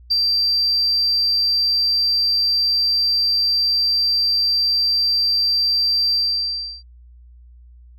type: tone with ADSR envelope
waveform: sine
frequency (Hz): 4699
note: D8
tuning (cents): 0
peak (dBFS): -12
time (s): 0.1-6.83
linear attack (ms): 16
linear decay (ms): 28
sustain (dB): -2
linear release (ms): 700
effects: tanh soft clip ceiling -11 dBFS + added 60 Hz sine -42 dBFS peak until 7.98 s